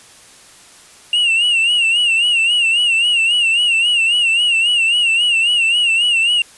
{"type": "tone with vibrato", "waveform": "triangle", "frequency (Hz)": 2794, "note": "F7", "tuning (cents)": 0, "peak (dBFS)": -10, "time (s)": [1.13, 6.42], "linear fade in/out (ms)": 2, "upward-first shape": "sine", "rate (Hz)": 3.7, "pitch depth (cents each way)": 90, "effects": ["white hiss -43 dBFS RMS until 6.57 s", "resampled to 24000 Hz"]}